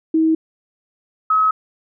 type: tone pair in turn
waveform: sine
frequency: 320 / 1280 Hz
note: D#4 / D#6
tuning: +49 / +49 cents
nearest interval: 2 octaves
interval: 2400 cents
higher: second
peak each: -12 dBFS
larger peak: neither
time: 0.14-0.35 / 1.3-1.51 s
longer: neither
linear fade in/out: 5 ms
effects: none